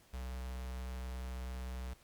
square tone with notch filter, 63.3 Hz, B1, 43 cents sharp, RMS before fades -42 dBFS, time 0.13-1.94 s, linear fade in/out 10 ms, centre 280 Hz, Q 1.1, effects pink hiss -65 dBFS RMS until 2.03 s + Opus 48 kbps

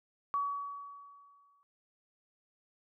sine tone with exponential decay, 1133 Hz, C#6, 37 cents sharp, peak -28 dBFS, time 0.34-1.63 s, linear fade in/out 0 ms, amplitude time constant 280 ms, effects none

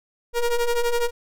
square ring-modulated tone, 236 Hz, A#3, 22 cents sharp, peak -17 dBFS, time 0.33-1.11 s, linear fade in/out 50 ms, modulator 242 Hz, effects none

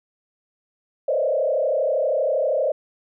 sine tone with frequency modulation, 572 Hz, D5, 46 cents flat, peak -18 dBFS, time 1.08-2.72 s, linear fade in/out 5 ms, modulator 32.6 Hz, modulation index 2.1, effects none

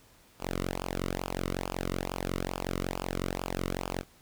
sawtooth tone with flanger, 45.44 Hz, F#1, 31 cents flat, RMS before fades -34 dBFS, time 0.39-4.04 s, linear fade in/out 50 ms, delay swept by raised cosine 0.5 to 1.23 ms, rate 2.3 Hz, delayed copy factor -0.9, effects pink hiss -60 dBFS RMS until 4.21 s

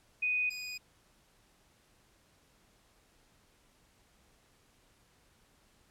sine / 25% pulse tone pair in turn, 2489 / 2480 Hz, D#7 / D#7, 0 / -6 cents, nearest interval unison, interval 6 cents, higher first, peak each -28 / -35 dBFS, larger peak first, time 0.22-0.5 / 0.5-0.78 s, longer neither, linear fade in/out 10 ms, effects pink hiss -67 dBFS RMS until 5.9 s + low-pass 12000 Hz 12 dB/octave

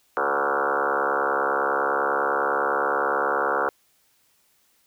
sine tone with frequency modulation, 940 Hz, A#5, 14 cents sharp, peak -20 dBFS, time 0.17-3.69 s, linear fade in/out 0 ms, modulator 69.8 Hz, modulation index 7.8, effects white hiss -64 dBFS RMS until 4.86 s

